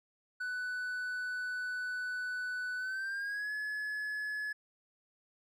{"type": "tone with pitch glide", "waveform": "triangle", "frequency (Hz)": [1492, 1704], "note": ["F#6", "G#6"], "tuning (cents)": [14, 44], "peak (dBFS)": -33, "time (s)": [0.4, 4.53], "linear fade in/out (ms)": 10, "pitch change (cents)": 230, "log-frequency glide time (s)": [2.77, 3.52], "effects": []}